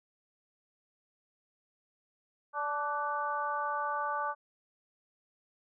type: harmonic tone with a mistuned harmonic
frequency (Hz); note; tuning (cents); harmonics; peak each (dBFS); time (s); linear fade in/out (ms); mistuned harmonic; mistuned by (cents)
291.5; D4; -13; 2 / 3 / 4 / 5; -40 / -35 / -34 / -39; 2.53-4.35; 50; 5; +40
effects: none